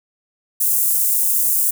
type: high-pass noise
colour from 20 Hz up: white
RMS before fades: -17 dBFS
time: 0.6-1.71 s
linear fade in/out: 10 ms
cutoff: 8300 Hz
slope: 24 dB/octave
effects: none